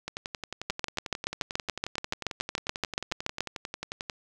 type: two click trains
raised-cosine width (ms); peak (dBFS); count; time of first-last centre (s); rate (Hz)
0.2; -17 / -10; 46 / 20; 0.08-4.098 / 0.7-3.407; 11.2 / 7.02
effects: none